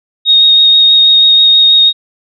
sine tone with vibrato, 3731 Hz, A#7, 1 cent sharp, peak -3 dBFS, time 0.25-1.93 s, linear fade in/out 50 ms, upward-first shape sine, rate 6.2 Hz, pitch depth 10 cents each way, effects none

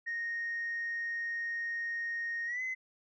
sine tone with pitch glide, 1860 to 2040 Hz, A#6 to C7, -4 to -44 cents, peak -32 dBFS, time 0.06-2.75 s, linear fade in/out 20 ms, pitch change +160 cents, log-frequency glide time 2.46-2.62 s, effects tanh soft clip ceiling -30 dBFS

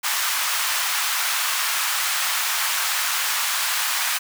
pink high-pass noise, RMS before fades -23 dBFS, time 0.03-4.19 s, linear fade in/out 20 ms, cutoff 1000 Hz, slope 24 dB/octave, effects none

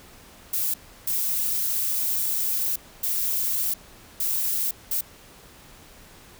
violet noise bursts at uneven times, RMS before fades -25 dBFS, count 5, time 0.53-0.74 / 1.07-2.76 / 3.03-3.74 / 4.2-4.71 / 4.91-5.01 s, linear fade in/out 5 ms, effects pink hiss -49 dBFS RMS until 6.39 s

